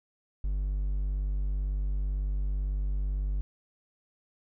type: tone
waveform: triangle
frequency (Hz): 49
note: G1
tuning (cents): 0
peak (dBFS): -25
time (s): 0.44-3.41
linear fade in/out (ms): 0
effects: none